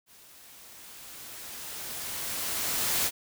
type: noise with level ramp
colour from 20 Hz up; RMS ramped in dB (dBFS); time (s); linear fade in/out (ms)
white; -55 to -26; 0.06-3.11; 50
effects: none